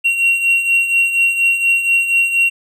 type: beating tone pair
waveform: triangle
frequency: 2742 / 2746.2 Hz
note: F7 / F7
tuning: -32 / -30 cents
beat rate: 4.2 Hz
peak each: -18 / -11 dBFS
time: 0.04-2.5 s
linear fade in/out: 20 ms
effects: none